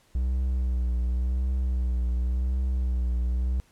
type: tone with vibrato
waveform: triangle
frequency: 62.4 Hz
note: B1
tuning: 19 cents sharp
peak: -21 dBFS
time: 0.15-3.6 s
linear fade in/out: 0 ms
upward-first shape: triangle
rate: 0.91 Hz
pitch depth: 60 cents each way
effects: pink hiss -62 dBFS RMS until 3.71 s + low-pass 12000 Hz 12 dB/octave